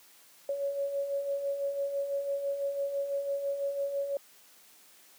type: beating tone pair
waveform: sine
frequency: 554.4 / 560.4 Hz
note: C#5 / C#5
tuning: 0 / +19 cents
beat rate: 6 Hz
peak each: -39 / -30 dBFS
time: 0.49-4.17 s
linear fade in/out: 2 ms
effects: white hiss -58 dBFS RMS until 5.18 s + high-pass 200 Hz 12 dB/octave